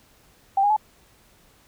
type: tone with pitch steps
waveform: sine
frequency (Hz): 784 / 819.7 / 856.9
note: G5 / G#5 / A5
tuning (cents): 0 / -23 / -46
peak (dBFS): -16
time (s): 0.57-0.765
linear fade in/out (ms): 5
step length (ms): 65
effects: pink hiss -57 dBFS RMS until 1.67 s